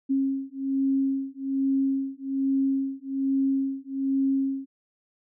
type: beating tone pair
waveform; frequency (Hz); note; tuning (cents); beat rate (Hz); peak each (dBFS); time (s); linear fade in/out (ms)
sine; 270 / 271.2; C#4 / C#4; -45 / -38; 1.2; -26; 0.09-4.66; 20
effects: none